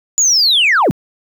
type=linear sweep; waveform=sine; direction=down; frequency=7010 to 110 Hz; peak=-7 dBFS; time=0.18-0.91 s; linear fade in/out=0 ms; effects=tanh soft clip ceiling -6 dBFS + 8-bit